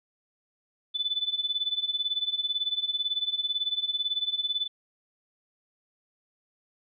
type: tone with tremolo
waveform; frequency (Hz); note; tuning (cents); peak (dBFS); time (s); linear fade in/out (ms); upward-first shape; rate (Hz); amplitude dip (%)
sine; 3498; A7; -11; -23; 0.94-4.68; 20; sine; 18; 85
effects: none